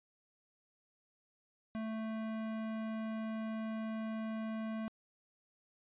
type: tone with hard clipping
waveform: sine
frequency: 220.8 Hz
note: A3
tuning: 6 cents sharp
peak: -39 dBFS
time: 1.75-4.88 s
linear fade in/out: 0 ms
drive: 17 dB
effects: resampled to 8000 Hz